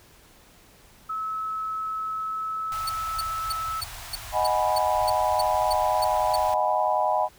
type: tone with pitch glide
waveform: sine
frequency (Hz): 1296 to 1306.5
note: E6 to E6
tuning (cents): -30 to -16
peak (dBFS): -27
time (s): 1.09-3.81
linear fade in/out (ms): 10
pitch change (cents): +14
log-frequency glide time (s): 2.18-3.2
type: band-stop noise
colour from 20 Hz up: pink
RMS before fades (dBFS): -39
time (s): 2.72-6.54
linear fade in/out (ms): 0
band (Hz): 120 to 630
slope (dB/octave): 96
type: tone bursts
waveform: sawtooth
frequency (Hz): 4465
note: C#8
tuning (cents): +12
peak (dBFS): -24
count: 12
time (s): 2.87-6.36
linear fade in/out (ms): 5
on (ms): 25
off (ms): 290
type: chord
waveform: sine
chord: G# minor seventh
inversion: second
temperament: equal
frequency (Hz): 622.3 / 740 / 830.6 / 987.8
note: D#5 / F#5 / G#5 / B5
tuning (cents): 0 / 0 / 0 / 0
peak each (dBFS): -26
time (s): 4.32-7.29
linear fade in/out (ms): 50
effects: pink hiss -54 dBFS RMS until 7.38 s